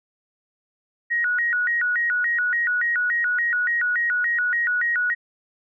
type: tone with vibrato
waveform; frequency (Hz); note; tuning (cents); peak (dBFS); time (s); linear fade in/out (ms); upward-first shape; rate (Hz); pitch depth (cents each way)
sine; 1661.2; G#6; 0; -19; 1.1-5.15; 20; square; 3.5; 220
effects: none